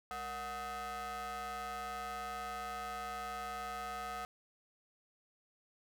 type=ring-modulated tone; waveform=40% pulse; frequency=265.3 Hz; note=C4; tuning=24 cents sharp; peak=-36 dBFS; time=0.11-4.25 s; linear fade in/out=0 ms; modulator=1000 Hz; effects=none